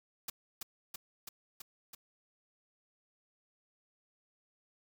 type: noise with echo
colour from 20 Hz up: white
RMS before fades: -39 dBFS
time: 0.28-0.3 s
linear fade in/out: 5 ms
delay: 330 ms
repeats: 5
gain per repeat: -2 dB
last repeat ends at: 1.95 s
effects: none